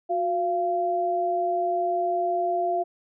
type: tone pair together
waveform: sine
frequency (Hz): 363.5 / 689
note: F#4 / F5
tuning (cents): -31 / -24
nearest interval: major seventh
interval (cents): 1107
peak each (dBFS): -28 / -23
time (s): 0.09-2.84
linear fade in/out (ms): 20
effects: none